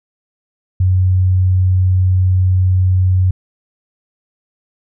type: tone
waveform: sine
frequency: 92.5 Hz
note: F#2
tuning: in tune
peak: -9 dBFS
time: 0.8-3.31 s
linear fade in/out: 5 ms
effects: none